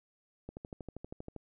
click train, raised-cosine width 2 ms, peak -29 dBFS, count 12, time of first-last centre 0.49-1.363 s, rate 12.6 Hz, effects none

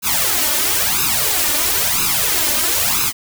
white noise with flanger, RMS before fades -17 dBFS, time 0.02-3.13 s, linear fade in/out 50 ms, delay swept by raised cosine 0.77 to 3.37 ms, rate 1 Hz, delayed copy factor +0.9, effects none

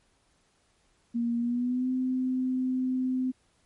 sine tone with pitch glide, 235.4 to 256.7 Hz, A#3 to C4, +17 to -33 cents, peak -25 dBFS, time 1.14-3.32 s, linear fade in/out 20 ms, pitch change +150 cents, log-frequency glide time 1.38-1.89 s, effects pink hiss -68 dBFS RMS until 3.65 s + MP3 48 kbps

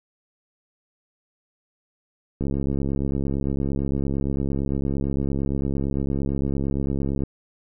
click train, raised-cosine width 3 ms, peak -13 dBFS, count 333, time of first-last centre 2.41-7.236 s, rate 68.8 Hz, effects none

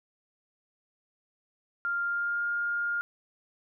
sine tone with pitch glide, 1396.9 to 1412.3 Hz, F6 to F6, 0 to +19 cents, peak -27 dBFS, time 1.85-3.01 s, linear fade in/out 0 ms, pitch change +19 cents, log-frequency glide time 2.02-2.45 s, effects none

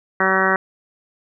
harmonic tone, 190 Hz, F#3, 46 cents sharp, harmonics 1 / 2 / 3 / 4 / 5 / 6 / 7 / 8 / 9 / 10, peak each -26 / -23 / -25 / -25 / -26 / -23 / -24 / -21 / -26 / -22 dBFS, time 0.2-0.56 s, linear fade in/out 2 ms, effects none

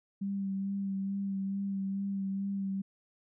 sine tone with vibrato, 196 Hz, G3, in tune, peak -31 dBFS, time 0.21-2.82 s, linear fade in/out 10 ms, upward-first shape sine, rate 2.3 Hz, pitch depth 21 cents each way, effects none

